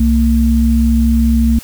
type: tone pair together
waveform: sine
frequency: 63.98 / 228.5 Hz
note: C2 / A#3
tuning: -38 / -34 cents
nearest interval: octave + minor seventh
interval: 2204 cents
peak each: -11 dBFS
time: 0-1.59 s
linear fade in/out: 5 ms
effects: white hiss -36 dBFS RMS until 1.63 s